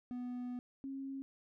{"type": "tone pair in turn", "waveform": ["triangle", "sine"], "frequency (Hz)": [246.9, 270.9], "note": ["B3", "C#4"], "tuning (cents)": [0, -40], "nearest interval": "major second", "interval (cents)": 160, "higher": "second", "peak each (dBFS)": [-37, -40], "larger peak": "first", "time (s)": [[0.11, 0.59], [0.84, 1.22]], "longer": "first", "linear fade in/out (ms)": 0, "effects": []}